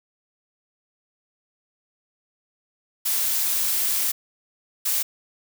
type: noise bursts at uneven times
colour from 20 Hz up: blue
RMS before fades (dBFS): -23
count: 2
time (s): 3.05-4.12 / 4.85-5.03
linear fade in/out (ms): 10
effects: none